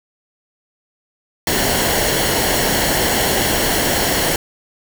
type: noise with comb filter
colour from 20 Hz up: pink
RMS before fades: -17 dBFS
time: 1.47-4.36 s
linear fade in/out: 2 ms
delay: 0.81 ms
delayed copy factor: -0.55
effects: none